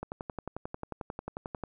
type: click train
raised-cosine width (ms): 1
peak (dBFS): -22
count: 19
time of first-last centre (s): 0.03-1.637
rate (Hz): 11.2
effects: none